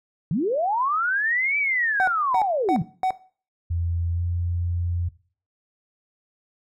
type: linear two-way sweep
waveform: sine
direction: up then down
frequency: 135.2 to 2332 to 135.2 Hz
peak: -20 dBFS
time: 0.31-2.82 s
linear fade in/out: 2 ms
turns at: 1.58 s
type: tone bursts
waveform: triangle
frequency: 750 Hz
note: F#5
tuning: 23 cents sharp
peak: -17 dBFS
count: 4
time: 2-3.106 s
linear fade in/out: 0 ms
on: 74 ms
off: 270 ms
type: tone with pitch glide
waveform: sine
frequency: 85.1 to 86.84 Hz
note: F2 to F2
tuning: -44 to -9 cents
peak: -22 dBFS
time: 3.7-5.09 s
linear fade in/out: 10 ms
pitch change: +35 cents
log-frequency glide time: 4.13-4.21 s
effects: noise-tail reverb RT60 0.4 s tail -17 dB re dry